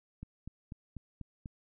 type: click train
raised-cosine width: 5 ms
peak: -30 dBFS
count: 6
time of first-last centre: 0.23-1.459 s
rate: 4.07 Hz
effects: none